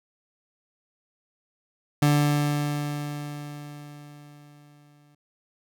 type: tone with exponential decay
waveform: 30% pulse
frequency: 146.6 Hz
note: D3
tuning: 3 cents flat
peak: -14 dBFS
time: 2.02-5.15 s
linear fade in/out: 5 ms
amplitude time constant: 680 ms
effects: none